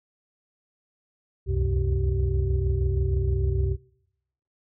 sine tone cluster, 65.9 / 72.4 / 91.6 / 127.9 / 385.6 Hz, C2 / D2 / F#2 / C3 / G4, +13 / -24 / -17 / -39 / -28 cents, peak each -24 / -33 / -26 / -29 / -31 dBFS, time 1.46-3.77 s, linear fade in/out 50 ms, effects noise-tail reverb RT60 0.8 s tail -23 dB re dry + tanh soft clip ceiling -12 dBFS

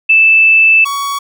sine / 45% pulse tone pair in turn, 2637 / 1122.3 Hz, E7 / C#6, 0 / +21 cents, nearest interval octave + minor third, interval 1479 cents, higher first, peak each -4 / -15 dBFS, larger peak first, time 0.09-0.85 / 0.85-1.19 s, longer first, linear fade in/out 10 ms, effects none

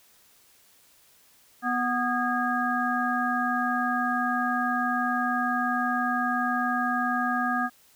harmonic tone with a mistuned harmonic, 246.5 Hz, B3, 3 cents flat, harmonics 1 / 3 / 5 / 7, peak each -29 / -29 / -29 / -29 dBFS, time 1.62-7.7 s, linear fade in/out 50 ms, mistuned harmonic 7, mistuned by -90 cents, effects white hiss -59 dBFS RMS until 7.95 s

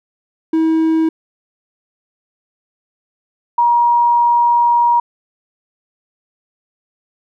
triangle / sine tone pair in turn, 321.4 / 951 Hz, E4 / A#5, -44 / +34 cents, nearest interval octave + perfect fifth, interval 1878 cents, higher second, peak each -9 dBFS, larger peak neither, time 0.53-1.09 / 3.58-5 s, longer second, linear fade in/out 5 ms, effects none

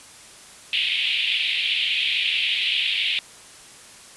pink band-pass noise, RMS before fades -23 dBFS, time 0.73-3.19 s, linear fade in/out 0 ms, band 2400 to 3600 Hz, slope 48 dB/octave, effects white hiss -45 dBFS RMS until 4.16 s + resampled to 24000 Hz

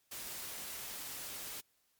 white noise, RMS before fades -44 dBFS, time 0.11-1.61 s, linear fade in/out 10 ms, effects white hiss -75 dBFS RMS until 1.99 s + MP3 96 kbps

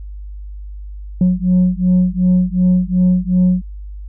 sine beating tone pair, 180.6 / 183.3 Hz, F#3 / F#3, -42 / -16 cents, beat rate 2.7 Hz, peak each -12 / -12 dBFS, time 1.21-3.62 s, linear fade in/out 2 ms, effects tanh soft clip ceiling -7 dBFS + added 50 Hz sine -27 dBFS peak until 4.08 s

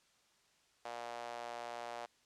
sawtooth tone with high-pass filter, 118.8 Hz, A#2, 33 cents sharp, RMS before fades -45 dBFS, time 0.85-2.06 s, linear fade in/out 5 ms, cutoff 680 Hz, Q 2.8, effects white hiss -71 dBFS RMS until 2.25 s + low-pass 7000 Hz 12 dB/octave

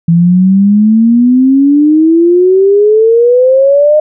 sine exponential sweep, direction up, 165.5 to 615 Hz, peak -3 dBFS, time 0.08-4 s, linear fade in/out 5 ms, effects none

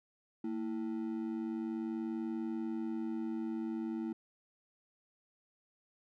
triangle ring-modulated tone, 277.7 Hz, C#4, 3 cents sharp, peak -30 dBFS, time 0.44-4.13 s, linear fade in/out 5 ms, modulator 50.2 Hz, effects none

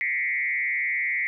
sine tone with frequency modulation, 2077 Hz, C7, 13 cents flat, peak -23 dBFS, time 0.01-1.27 s, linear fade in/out 0 ms, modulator 141 Hz, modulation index 1.3, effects none

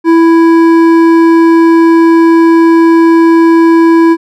sine tone with hard clipping, 330.8 Hz, E4, 6 cents sharp, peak -4 dBFS, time 0.04-4.17 s, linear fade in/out 50 ms, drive 10 dB, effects none

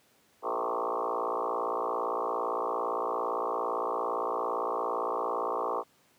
sine tone with frequency modulation, 784 Hz, G5, in tune, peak -28 dBFS, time 0.42-5.84 s, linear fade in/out 50 ms, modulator 57.6 Hz, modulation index 7, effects pink hiss -65 dBFS RMS until 6.18 s + high-pass 150 Hz 12 dB/octave

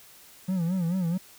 triangle tone with vibrato, 177.1 Hz, F3, 24 cents sharp, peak -22 dBFS, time 0.48-1.18 s, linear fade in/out 10 ms, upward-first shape sine, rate 4.6 Hz, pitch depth 130 cents each way, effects white hiss -52 dBFS RMS until 1.38 s

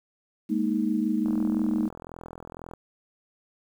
sine chord, Ab suspended second, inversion none, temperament just, 207.7 / 233.6 / 311.5 Hz, Ab3 / Bb3 / Eb4, 0 / +4 / +2 cents, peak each -27 dBFS, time 0.49-1.89 s, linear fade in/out 20 ms
click train, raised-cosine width 1 ms, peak -26 dBFS, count 63, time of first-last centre 1.26-2.736 s, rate 42 Hz
effects 9-bit

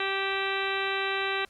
harmonic tone with a mistuned harmonic, 389.9 Hz, G4, 9 cents flat, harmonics 1 / 2 / 3 / 4 / 5 / 6 / 7 / 8 / 9 / 10, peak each -33 / -36 / -35 / -34 / -35 / -37 / -36 / -39 / -44 / -38 dBFS, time 0-1.45 s, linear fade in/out 2 ms, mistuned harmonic 7, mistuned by -35 cents, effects pink hiss -60 dBFS RMS until 1.49 s + low-pass 12000 Hz 12 dB/octave

